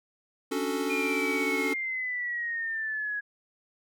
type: chord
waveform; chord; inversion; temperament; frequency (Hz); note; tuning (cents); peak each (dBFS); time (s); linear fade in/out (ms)
square; D major seventh; third; equal; 277.2 / 293.7 / 370 / 440; C#4 / D4 / F#4 / A4; 0 / 0 / 0 / 0; -33 / -36 / -35 / -33; 0.51-1.74; 10
type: exponential sweep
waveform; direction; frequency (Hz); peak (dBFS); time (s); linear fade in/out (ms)
sine; down; 2439 to 1661.2; -29; 0.89-3.21; 20
effects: none